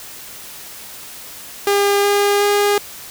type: tone with pitch steps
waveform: sawtooth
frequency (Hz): 403.3 / 406.1 / 408.9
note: G4 / G#4 / G#4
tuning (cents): +49 / -39 / -27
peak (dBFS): -9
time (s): 1.67-2.78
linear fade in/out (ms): 2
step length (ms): 370
effects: white hiss -35 dBFS RMS until 3.1 s